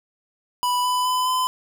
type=tone with pitch steps; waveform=square; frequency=987.8 / 997.5 / 1007.4 / 1017.3 Hz; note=B5 / B5 / B5 / C6; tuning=0 / +17 / +34 / -49 cents; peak=-20 dBFS; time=0.63-1.47 s; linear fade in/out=0 ms; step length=210 ms; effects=none